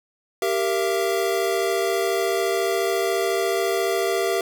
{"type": "chord", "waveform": "square", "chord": "E diminished", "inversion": "first", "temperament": "equal with one note detuned", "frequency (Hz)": [392, 466.2, 674.7], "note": ["G4", "Bb4", "E5"], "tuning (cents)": [0, 0, 40], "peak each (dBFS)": [-24, -27, -26], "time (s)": [0.42, 4.41], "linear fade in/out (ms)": 2, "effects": []}